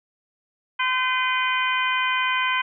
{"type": "harmonic tone with a mistuned harmonic", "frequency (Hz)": 512, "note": "C5", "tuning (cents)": -38, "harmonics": [2, 3, 4, 5, 6], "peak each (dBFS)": [-24, -26, -27, -28, -29], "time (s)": [0.79, 2.62], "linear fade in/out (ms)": 10, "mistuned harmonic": 5, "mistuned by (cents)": -74, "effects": []}